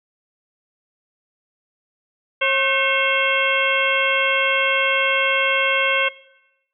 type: harmonic tone with a mistuned harmonic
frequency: 540 Hz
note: C#5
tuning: 45 cents flat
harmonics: 1 / 2 / 3 / 4 / 5 / 6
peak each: -22 / -25 / -24 / -21 / -22 / -27 dBFS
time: 2.41-6.09 s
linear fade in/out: 10 ms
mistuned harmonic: 3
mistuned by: -92 cents
effects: noise-tail reverb RT60 0.9 s tail -20 dB re dry